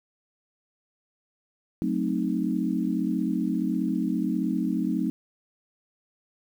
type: chord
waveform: sine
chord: F# diminished seventh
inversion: none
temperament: equal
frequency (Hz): 185 / 220 / 261.6 / 311.1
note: F#3 / A3 / C4 / Eb4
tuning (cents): 0 / 0 / 0 / 0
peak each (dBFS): -29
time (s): 1.82-5.1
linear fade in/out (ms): 0
effects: 9-bit